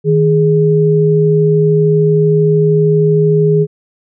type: tone pair together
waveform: sine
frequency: 157.23 / 415.3 Hz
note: D#3 / G#4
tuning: +18 / 0 cents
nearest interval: octave + perfect fourth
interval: 1682 cents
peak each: -10 dBFS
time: 0.04-3.67 s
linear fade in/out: 50 ms
effects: none